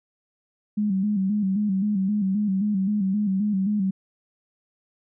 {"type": "tone with vibrato", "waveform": "sine", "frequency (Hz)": 200, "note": "G3", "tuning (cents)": 35, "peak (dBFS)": -20, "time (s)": [0.77, 3.91], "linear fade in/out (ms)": 10, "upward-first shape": "square", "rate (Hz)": 3.8, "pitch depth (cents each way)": 80, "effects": []}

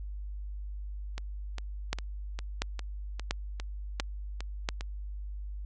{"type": "two click trains", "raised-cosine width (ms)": 0.2, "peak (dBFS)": [-12, -21], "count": [5, 10], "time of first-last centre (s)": [[1.93, 4.689], [1.18, 4.809]], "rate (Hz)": [1.45, 2.48], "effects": ["added 50 Hz sine -36 dBFS peak until 5.65 s", "resampled to 24000 Hz"]}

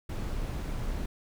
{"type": "noise", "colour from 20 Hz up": "brown", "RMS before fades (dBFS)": -33, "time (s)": [0.09, 1.06], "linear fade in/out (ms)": 5, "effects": []}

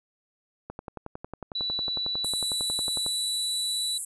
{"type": "click train", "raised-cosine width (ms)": 1, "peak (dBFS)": -22, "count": 27, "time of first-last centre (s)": [0.7, 3.064], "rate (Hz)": 11}
{"type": "tone", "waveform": "sine", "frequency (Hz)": 3951, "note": "B7", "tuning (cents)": 0, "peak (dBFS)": -27, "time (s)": [1.55, 3.98], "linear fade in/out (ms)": 5}
{"type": "band-pass noise", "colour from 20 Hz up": "white", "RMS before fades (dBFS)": -35, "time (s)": [2.24, 4.05], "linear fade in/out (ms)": 5, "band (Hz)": [7600, 11000], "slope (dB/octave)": 96}
{"effects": []}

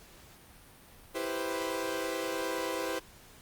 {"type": "chord", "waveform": "sawtooth", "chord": "C major seventh", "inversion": "first", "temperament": "equal", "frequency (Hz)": [329.6, 392, 493.9, 523.3], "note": ["E4", "G4", "B4", "C5"], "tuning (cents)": [0, 0, 0, 0], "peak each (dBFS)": [-34, -35, -34, -33], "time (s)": [1.14, 3], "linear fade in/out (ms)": 20, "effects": ["pink hiss -55 dBFS RMS until 3.41 s", "Opus 48 kbps"]}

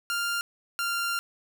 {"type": "tone pair in turn", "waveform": "sawtooth", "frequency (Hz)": [1396.9, 1389.4], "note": ["F6", "F6"], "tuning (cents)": [0, -9], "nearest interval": "unison", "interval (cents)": 9, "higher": "first", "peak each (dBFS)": -23, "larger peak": "neither", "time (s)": [[0.1, 0.41], [0.79, 1.19]], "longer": "second", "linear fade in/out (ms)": 0, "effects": ["10-bit"]}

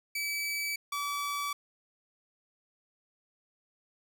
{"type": "tone pair in turn", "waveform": "sawtooth", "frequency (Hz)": [2298, 1149], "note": ["D7", "D6"], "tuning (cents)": [-38, -38], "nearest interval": "octave", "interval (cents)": 1200, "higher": "first", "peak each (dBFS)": -28, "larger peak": "neither", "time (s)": [[0.15, 0.76], [0.92, 1.53]], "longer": "neither", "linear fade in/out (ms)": 5, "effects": []}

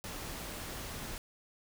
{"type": "noise", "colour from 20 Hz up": "pink", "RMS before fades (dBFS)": -42, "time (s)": [0.04, 1.18], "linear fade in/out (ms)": 0, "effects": []}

